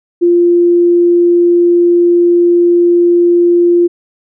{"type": "tone", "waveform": "sine", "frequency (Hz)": 347.5, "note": "F4", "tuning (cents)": -9, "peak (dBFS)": -5, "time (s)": [0.21, 3.88], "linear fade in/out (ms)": 20, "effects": []}